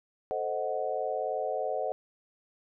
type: chord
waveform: sine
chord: A diminished seventh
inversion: none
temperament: equal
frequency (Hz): 440 / 523.3 / 622.3 / 740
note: A4 / C5 / Eb5 / Gb5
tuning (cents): 0 / 0 / 0 / 0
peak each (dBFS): -36 / -34 / -34 / -34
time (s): 0.31-1.92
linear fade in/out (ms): 0
effects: none